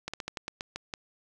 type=slowing click train; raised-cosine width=0.2 ms; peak=-17 dBFS; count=9; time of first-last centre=0.08-0.938 s; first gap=56 ms; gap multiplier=1.18; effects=none